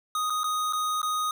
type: tone with dropouts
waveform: square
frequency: 1245 Hz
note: D#6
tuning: 1 cent sharp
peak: -26 dBFS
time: 0.15-1.31 s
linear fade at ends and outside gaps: 2 ms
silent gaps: 0.299-0.303 / 0.434-0.441 / 0.726-0.732 / 1.017-1.029 s
effects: none